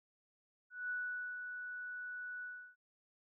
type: tone with ADSR envelope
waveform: sine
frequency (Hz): 1478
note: F#6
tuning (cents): -2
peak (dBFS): -36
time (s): 0.7-2.76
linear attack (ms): 200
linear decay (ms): 470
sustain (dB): -6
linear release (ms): 330
effects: none